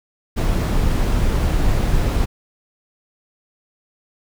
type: noise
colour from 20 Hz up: brown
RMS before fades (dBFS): -17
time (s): 0.36-2.26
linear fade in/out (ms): 20
effects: none